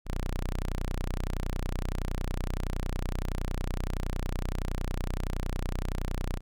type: tone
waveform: sawtooth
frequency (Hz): 30.76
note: B0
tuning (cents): -6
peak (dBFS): -25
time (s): 0.05-6.41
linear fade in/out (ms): 50
effects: none